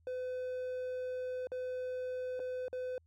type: tone with dropouts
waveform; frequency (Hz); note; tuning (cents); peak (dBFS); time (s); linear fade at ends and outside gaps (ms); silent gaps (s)
triangle; 506; B4; +42; -34; 0.07-2.98; 1; 1.471-1.518 / 2.394-2.4 / 2.682-2.729
effects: added 82 Hz sine -65 dBFS peak until 3.06 s